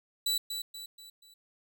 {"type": "tone with echo", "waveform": "sawtooth", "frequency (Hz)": 3951, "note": "B7", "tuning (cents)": 0, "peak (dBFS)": -24, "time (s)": [0.26, 0.38], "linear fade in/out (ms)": 5, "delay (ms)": 240, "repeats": 4, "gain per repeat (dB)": -7, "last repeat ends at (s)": 1.34, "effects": []}